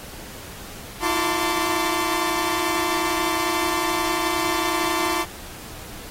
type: tone cluster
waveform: sawtooth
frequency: 324.1 / 355.3 / 892 / 1035 / 1153 Hz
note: E4 / F4 / A5 / C6 / D6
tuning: -29 / +30 / +23 / -19 / -32 cents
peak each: -24 dBFS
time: 1-5.26 s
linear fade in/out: 50 ms
effects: pink hiss -39 dBFS RMS until 6.1 s + AAC 48 kbps